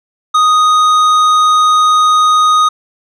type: tone with tanh clipping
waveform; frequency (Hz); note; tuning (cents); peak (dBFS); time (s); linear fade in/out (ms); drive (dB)
sine; 1244.5; D#6; 0; -8; 0.34-2.69; 10; 11
effects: none